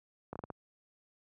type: slowing click train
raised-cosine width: 1 ms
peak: -26 dBFS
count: 5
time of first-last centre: 0.33-0.502 s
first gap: 26 ms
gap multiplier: 1.35
effects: high-pass 80 Hz 12 dB/octave